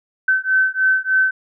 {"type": "beating tone pair", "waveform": "sine", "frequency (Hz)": [1530, 1533.3], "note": ["G6", "G6"], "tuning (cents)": [-42, -39], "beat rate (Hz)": 3.3, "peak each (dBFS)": -17, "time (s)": [0.28, 1.31], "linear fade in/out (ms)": 5, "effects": []}